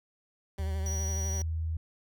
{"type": "tone with vibrato", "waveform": "15% pulse", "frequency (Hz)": 192.6, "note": "G3", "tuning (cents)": -30, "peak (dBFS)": -35, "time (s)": [0.58, 1.42], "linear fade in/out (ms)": 2, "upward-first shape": "triangle", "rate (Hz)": 12, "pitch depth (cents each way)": 42}
{"type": "tone with pitch glide", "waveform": "sine", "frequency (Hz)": [77.78, 80.62], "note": ["D#2", "E2"], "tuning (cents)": [0, -38], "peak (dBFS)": -29, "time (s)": [0.59, 1.77], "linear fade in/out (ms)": 5, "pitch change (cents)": 62, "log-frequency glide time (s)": [0.76, 1.44]}
{"type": "tone", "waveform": "square", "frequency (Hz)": 5800, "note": "F#8", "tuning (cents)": -35, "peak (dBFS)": -36, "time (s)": [0.86, 1.42], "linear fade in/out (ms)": 2}
{"effects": []}